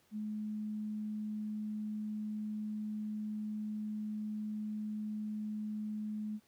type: tone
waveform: sine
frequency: 212.8 Hz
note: G#3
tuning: 42 cents sharp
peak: -36 dBFS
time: 0.11-6.4 s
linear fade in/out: 50 ms
effects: pink hiss -70 dBFS RMS until 6.47 s + high-pass 100 Hz 12 dB/octave